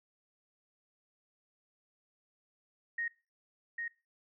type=tone with echo; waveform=sine; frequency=1864.7 Hz; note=A#6; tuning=in tune; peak=-33 dBFS; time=2.98-3.08 s; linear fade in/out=5 ms; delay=800 ms; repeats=1; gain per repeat=-3 dB; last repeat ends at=3.88 s; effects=noise-tail reverb RT60 0.3 s tail -19 dB re dry